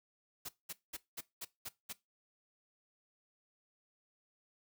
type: noise bursts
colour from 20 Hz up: white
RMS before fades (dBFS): -43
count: 7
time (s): 0.45-1.93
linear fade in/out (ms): 10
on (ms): 40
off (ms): 200
effects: noise-tail reverb RT60 0.2 s tail -19 dB re dry